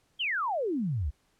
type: exponential sweep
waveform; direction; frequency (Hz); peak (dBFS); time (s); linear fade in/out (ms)
sine; down; 3300 to 61.74; -27; 0.19-1.11; 20
effects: pink hiss -70 dBFS RMS until 1.39 s + low-pass 11000 Hz 12 dB/octave